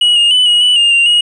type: tone with pitch steps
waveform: triangle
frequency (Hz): 2914 / 2840 / 2994 / 2899 / 2963 / 2819 / 2778 / 2886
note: F#7 / F7 / F#7 / F#7 / F#7 / F7 / F7 / F#7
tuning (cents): -27 / +28 / +20 / -36 / +2 / +16 / -10 / -44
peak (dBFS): -5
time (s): 0.01-1.21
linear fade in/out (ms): 5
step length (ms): 150
effects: resampled to 22050 Hz